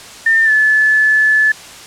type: tone with pitch glide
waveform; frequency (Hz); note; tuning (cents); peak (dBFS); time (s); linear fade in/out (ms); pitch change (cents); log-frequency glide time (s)
sine; 1804 to 1731.5; A6 to A6; +43 to -28; -8; 0.26-1.52; 5; -71; 0.44-0.51
effects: white hiss -34 dBFS RMS until 1.86 s + low-pass 8000 Hz 12 dB/octave